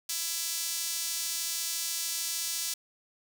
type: tone with high-pass filter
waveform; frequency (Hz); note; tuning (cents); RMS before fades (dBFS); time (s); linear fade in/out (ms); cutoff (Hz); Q
sawtooth; 333.7; E4; +21; -33; 0.09-2.74; 5; 5500; 1
effects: none